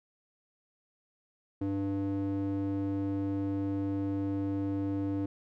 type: tone with band-pass filter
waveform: square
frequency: 98.4 Hz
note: G2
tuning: 7 cents sharp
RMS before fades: -32 dBFS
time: 1.61-5.26 s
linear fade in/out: 5 ms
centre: 290 Hz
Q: 2.1
effects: none